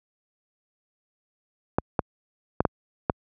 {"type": "clicks", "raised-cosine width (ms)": 1, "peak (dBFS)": -6, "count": 5, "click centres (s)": [1.785, 1.992, 2.605, 2.652, 3.098], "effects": ["high-pass 60 Hz 12 dB/octave"]}